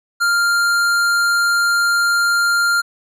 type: tone with hard clipping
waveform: sine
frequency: 1396.9 Hz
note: F6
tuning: in tune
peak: -15 dBFS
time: 0.2-2.82 s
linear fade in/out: 20 ms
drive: 14 dB
effects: none